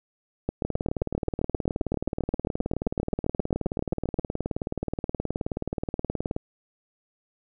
two click trains, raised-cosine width 2 ms, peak -12 / -14 dBFS, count 29 / 109, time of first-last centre 0.49-4.189 / 0.65-6.364 s, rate 7.57 / 18.9 Hz, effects none

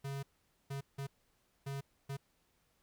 square tone bursts at uneven times, 138.2 Hz, C#3, 5 cents flat, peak -39 dBFS, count 5, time 0.04-0.23 / 0.7-0.81 / 0.98-1.07 / 1.66-1.81 / 2.09-2.17 s, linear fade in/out 10 ms, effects pink hiss -75 dBFS RMS until 2.82 s

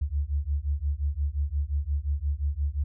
sine beating tone pair, 69.3 / 75 Hz, C#2 / D2, 0 / +37 cents, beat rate 5.7 Hz, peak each -28 dBFS, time 0.01-2.84 s, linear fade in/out 10 ms, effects none

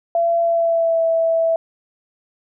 sine tone with pitch glide, 677 to 657.7 Hz, E5 to E5, +46 to -4 cents, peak -14 dBFS, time 0.15-1.56 s, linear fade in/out 2 ms, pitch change -50 cents, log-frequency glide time 0.41-1.02 s, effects none

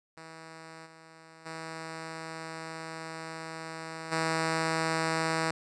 5% pulse tone with level steps, 161.6 Hz, E3, 34 cents flat, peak -34 / -40 / -27 / -16 dBFS, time 0.17-5.51 s, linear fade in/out 2 ms, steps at 0.85 / 1.45 / 4.11 s, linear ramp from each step 20 ms, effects resampled to 22050 Hz

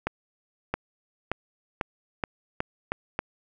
accelerating click train, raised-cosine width 0.5 ms, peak -11 dBFS, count 8, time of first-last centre 0.07-3.191 s, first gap 670 ms, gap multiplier 0.86, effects none

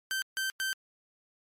sawtooth tone bursts at uneven times, 1553 Hz, G6, 17 cents flat, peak -26 dBFS, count 3, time 0.11-0.22 / 0.37-0.5 / 0.6-0.73 s, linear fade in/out 0 ms, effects MP3 64 kbps

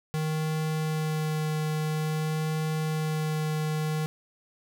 square tone with vibrato, 155.56 Hz, D#3, in tune, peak -27 dBFS, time 0.14-4.06 s, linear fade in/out 0 ms, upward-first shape sine, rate 0.5 Hz, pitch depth 10 cents each way, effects none

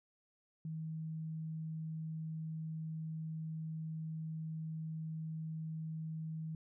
sine tone, 159.1 Hz, D#3, 39 cents sharp, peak -39 dBFS, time 0.65-6.55 s, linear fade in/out 2 ms, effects none

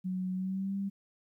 sine tone with pitch glide, 185 to 197.14 Hz, F#3 to G3, 0 to +10 cents, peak -31 dBFS, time 0.04-0.9 s, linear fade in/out 20 ms, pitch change +110 cents, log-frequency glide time 0.34-0.76 s, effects 12-bit

